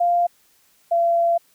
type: tone pair in turn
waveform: sine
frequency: 697 / 681.1 Hz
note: F5 / F5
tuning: -4 / -44 cents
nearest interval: unison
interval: 40 cents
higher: first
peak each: -15 dBFS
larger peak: neither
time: 0-0.27 / 0.91-1.38 s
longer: second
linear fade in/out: 10 ms
effects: white hiss -59 dBFS RMS until 1.54 s